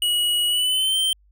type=tone with pitch glide; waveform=square; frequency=2913 to 3122 Hz; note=F#7 to G7; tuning=-28 to -8 cents; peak=-19 dBFS; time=0.02-1.13 s; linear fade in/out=2 ms; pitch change=+120 cents; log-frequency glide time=0.47-0.96 s; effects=added 50 Hz sine -54 dBFS peak until 1.31 s